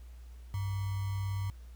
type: tone with sample-and-hold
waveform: sine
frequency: 98 Hz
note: G2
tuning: in tune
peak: -31 dBFS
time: 0.54-1.5 s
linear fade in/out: 0 ms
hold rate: 1050 Hz
effects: added 60 Hz sine -46 dBFS peak until 1.75 s + pink hiss -65 dBFS RMS until 1.75 s